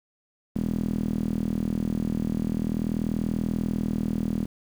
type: tone with band-pass filter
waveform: sawtooth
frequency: 40.35 Hz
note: E1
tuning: 36 cents flat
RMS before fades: -27 dBFS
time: 0.55-4.46 s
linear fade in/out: 10 ms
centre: 220 Hz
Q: 4.2
effects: 8-bit

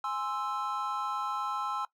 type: chord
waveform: triangle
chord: Ab augmented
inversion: none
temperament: equal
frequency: 830.6 / 1046.5 / 1318.5 Hz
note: Ab5 / C6 / E6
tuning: 0 / 0 / 0 cents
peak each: -35 / -34 / -32 dBFS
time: 0.04-1.85 s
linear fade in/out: 2 ms
effects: noise-tail reverb RT60 0.1 s tail -18 dB re dry

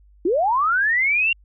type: linear sweep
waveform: sine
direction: up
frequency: 311.7 to 2794 Hz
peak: -16 dBFS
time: 0.25-1.33 s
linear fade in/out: 5 ms
effects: added 50 Hz sine -49 dBFS peak until 1.44 s

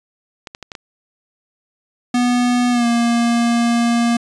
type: clicks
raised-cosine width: 0.2 ms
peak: -14 dBFS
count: 5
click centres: 0.472 / 0.549 / 0.627 / 0.718 / 0.752 s
type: tone with pitch glide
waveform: square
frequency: 245 to 235.2 Hz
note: B3 to A#3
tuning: -14 to +16 cents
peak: -14 dBFS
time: 2.14-4.17 s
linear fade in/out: 5 ms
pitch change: -70 cents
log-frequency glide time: 2.71-2.86 s
effects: resampled to 22050 Hz

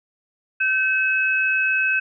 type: tone pair together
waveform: sine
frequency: 1540.6 / 2574 Hz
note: G6 / E7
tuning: -30 / -42 cents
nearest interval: major sixth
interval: 888 cents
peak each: -20 dBFS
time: 0.6-2 s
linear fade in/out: 10 ms
effects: none

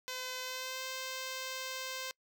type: tone with pitch glide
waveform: 5% pulse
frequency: 510 to 520.7 Hz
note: C5 to C5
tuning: -44 to -8 cents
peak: -27 dBFS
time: 0.08-2.11 s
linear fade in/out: 0 ms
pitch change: +36 cents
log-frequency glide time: 0.41-0.83 s
effects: noise-tail reverb RT60 0.1 s tail -25 dB re dry

